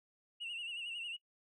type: tone with vibrato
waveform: sine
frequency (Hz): 2794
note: F7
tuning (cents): 0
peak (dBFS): -38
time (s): 0.4-1.17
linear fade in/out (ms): 20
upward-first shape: sine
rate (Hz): 11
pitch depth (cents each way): 75
effects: noise-tail reverb RT60 0.1 s tail -21 dB re dry + tanh soft clip ceiling -38 dBFS